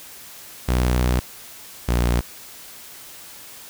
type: tone pair in turn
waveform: sawtooth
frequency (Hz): 61.9 / 59.56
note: B1 / A#1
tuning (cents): +5 / +38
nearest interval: minor second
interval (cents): 67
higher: first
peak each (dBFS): -13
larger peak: neither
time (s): 0.68-1.2 / 1.88-2.21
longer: first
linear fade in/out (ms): 10
effects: white hiss -41 dBFS RMS until 3.69 s